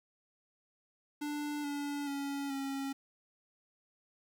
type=tone with pitch steps; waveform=square; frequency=294.6 / 287.4 / 280.3 / 273.4 Hz; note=D4 / D4 / C#4 / C#4; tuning=+6 / -37 / +19 / -24 cents; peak=-36 dBFS; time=1.21-2.93 s; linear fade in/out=10 ms; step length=430 ms; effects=11-bit